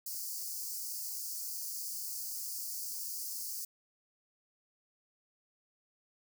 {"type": "high-pass noise", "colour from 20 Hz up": "white", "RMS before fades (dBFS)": -40, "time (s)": [0.06, 3.65], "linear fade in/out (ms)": 5, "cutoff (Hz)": 4500, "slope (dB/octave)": 96, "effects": []}